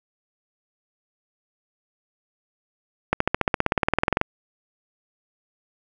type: accelerating click train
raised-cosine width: 0.5 ms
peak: -3 dBFS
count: 20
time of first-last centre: 3.13-4.214 s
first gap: 74 ms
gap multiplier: 0.97
effects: none